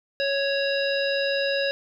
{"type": "harmonic tone", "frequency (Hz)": 554.4, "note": "C#5", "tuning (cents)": 0, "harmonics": [1, 3, 5, 7, 9], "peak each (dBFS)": [-24, -29, -31, -32, -34], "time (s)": [0.2, 1.71], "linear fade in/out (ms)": 0, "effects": ["10-bit"]}